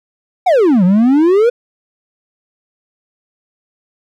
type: exponential two-way sweep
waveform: triangle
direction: down then up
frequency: 784 to 174 to 497 Hz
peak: -5 dBFS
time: 0.46-1.5 s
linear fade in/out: 10 ms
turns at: 0.84 s
effects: none